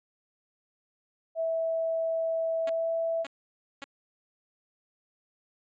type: tone with pitch glide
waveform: sine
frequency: 654 to 659.7 Hz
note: E5 to E5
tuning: -14 to +1 cents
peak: -26 dBFS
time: 1.35-3.26 s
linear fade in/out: 50 ms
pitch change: +15 cents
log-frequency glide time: 2.59-2.9 s
type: tone bursts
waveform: 5% pulse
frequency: 277.2 Hz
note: C#4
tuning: in tune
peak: -27 dBFS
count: 3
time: 2.67-3.842 s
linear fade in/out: 2 ms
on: 24 ms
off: 550 ms
effects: resampled to 16000 Hz